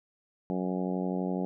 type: harmonic tone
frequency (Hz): 92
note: F#2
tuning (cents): -9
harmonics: 2 / 3 / 4 / 5 / 6 / 7 / 8 / 9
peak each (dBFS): -31 / -35 / -37 / -39 / -41 / -42 / -43 / -44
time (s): 0.5-1.45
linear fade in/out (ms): 0
effects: none